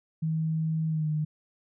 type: tone with pitch glide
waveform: sine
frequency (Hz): 159.4 to 153.17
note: D#3 to D#3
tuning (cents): +42 to -27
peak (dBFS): -25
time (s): 0.22-1.25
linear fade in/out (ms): 10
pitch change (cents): -69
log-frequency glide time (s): 0.88-1.09
effects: none